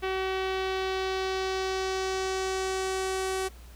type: tone with low-pass filter sweep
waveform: sawtooth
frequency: 379.2 Hz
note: F#4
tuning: 43 cents sharp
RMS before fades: -30 dBFS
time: 0.02-3.49 s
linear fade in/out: 20 ms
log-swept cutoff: 2900 to 10000 Hz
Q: 1.5
effects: added 60 Hz sine -45 dBFS peak until 3.75 s + pink hiss -55 dBFS RMS until 3.75 s